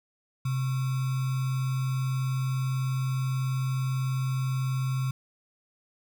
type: tone with sample-and-hold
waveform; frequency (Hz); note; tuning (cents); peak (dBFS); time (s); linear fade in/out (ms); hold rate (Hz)
sine; 130.8; C3; 0; -25; 0.45-5.11; 5; 1225
effects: none